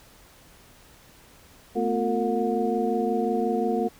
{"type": "tone cluster", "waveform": "sine", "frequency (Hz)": [222, 247.6, 357.8, 453.9, 721], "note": ["A3", "B3", "F4", "A#4", "F#5"], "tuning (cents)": [16, 5, 42, -46, -45], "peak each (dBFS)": [-28, -30, -29, -27, -29], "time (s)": [1.75, 3.89], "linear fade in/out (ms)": 20, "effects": ["pink hiss -53 dBFS RMS until 3.99 s"]}